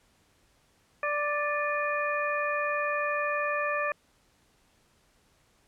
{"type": "harmonic tone with a mistuned harmonic", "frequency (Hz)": 587.3, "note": "D5", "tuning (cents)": 0, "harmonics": [1, 2, 3, 4], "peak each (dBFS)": [-31, -31, -32, -35], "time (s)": [1.03, 3.92], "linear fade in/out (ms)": 2, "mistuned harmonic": 4, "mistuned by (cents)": 65, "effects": ["pink hiss -66 dBFS RMS until 5.67 s", "low-pass 11000 Hz 12 dB/octave"]}